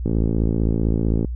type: click train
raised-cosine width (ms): 3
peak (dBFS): -8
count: 67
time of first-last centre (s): 0.06-1.247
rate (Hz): 55.6
effects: added 60 Hz sine -24 dBFS peak until 1.35 s